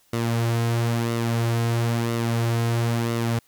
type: tone with flanger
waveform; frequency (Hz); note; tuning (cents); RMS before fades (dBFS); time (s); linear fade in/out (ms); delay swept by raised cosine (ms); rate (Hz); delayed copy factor
sawtooth; 116.54; A#2; 0; -23; 0.13-3.39; 5; 1.2 to 5.2; 1; -0.5
effects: white hiss -61 dBFS RMS until 3.47 s